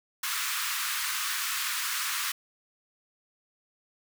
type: high-pass noise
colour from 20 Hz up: pink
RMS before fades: -31 dBFS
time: 0.23-2.32 s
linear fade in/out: 5 ms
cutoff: 1100 Hz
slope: 48 dB/octave
effects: none